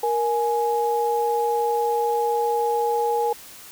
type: tone pair together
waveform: sine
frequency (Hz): 469.2 / 836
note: A#4 / G#5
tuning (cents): +11 / +11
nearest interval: minor seventh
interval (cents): 1000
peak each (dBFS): -22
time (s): 0.03-3.33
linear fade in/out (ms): 5
effects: white hiss -43 dBFS RMS until 3.71 s